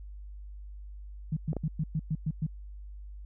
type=tone bursts; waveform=sine; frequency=155.56 Hz; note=D#3; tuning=in tune; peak=-26 dBFS; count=8; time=1.32-2.466 s; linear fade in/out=5 ms; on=47 ms; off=110 ms
type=clicks; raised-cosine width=2 ms; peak=-23 / -19 dBFS; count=2; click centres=1.531 / 1.567 s
effects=added 50 Hz sine -41 dBFS peak until 3.25 s